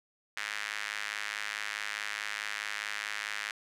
sawtooth tone with high-pass filter, 104.7 Hz, G#2, 15 cents sharp, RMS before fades -37 dBFS, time 0.37-3.51 s, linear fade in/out 0 ms, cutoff 1800 Hz, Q 2.3, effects low-pass 9000 Hz 12 dB/octave

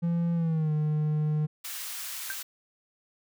triangle tone with pitch glide, 170 to 152.33 Hz, F3 to D#3, -46 to -36 cents, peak -22 dBFS, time 0.02-1.47 s, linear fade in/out 20 ms, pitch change -190 cents, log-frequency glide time 0.34-0.72 s
white high-pass noise, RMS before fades -37 dBFS, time 1.64-2.43 s, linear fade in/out 10 ms, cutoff 1200 Hz, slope 12 dB/octave
sine tone with exponential decay, 1568 Hz, G6, in tune, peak -28 dBFS, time 2.3-2.39 s, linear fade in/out 0 ms, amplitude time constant 19 ms
effects none

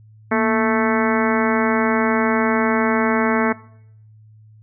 harmonic tone with a mistuned harmonic, 220 Hz, A3, in tune, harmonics 1 / 2 / 3 / 4 / 5 / 6 / 7 / 8 / 9 / 10, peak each -19 / -22 / -24 / -25 / -26 / -27 / -27 / -28 / -29 / -29 dBFS, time 0.31-3.53 s, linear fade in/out 10 ms, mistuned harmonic 1, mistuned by +98 cents, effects noise-tail reverb RT60 0.7 s tail -21 dB re dry + added 108 Hz sine -44 dBFS peak until 4.62 s

